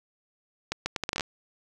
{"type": "accelerating click train", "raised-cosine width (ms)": 0.2, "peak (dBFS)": -11, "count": 10, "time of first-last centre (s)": [0.72, 1.208], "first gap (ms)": 140, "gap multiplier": 0.73, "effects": []}